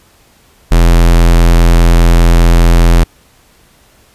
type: tone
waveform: square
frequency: 42.45 Hz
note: F1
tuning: 48 cents flat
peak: -4 dBFS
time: 0.71-3.04 s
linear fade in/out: 10 ms
effects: pink hiss -47 dBFS RMS until 4.14 s + resampled to 32000 Hz